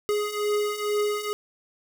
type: beating tone pair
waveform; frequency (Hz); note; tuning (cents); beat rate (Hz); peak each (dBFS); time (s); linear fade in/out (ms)
square; 415.3 / 417.5; G#4 / G#4; 0 / +9; 2.2; -30 / -26; 0.09-1.33; 0
effects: none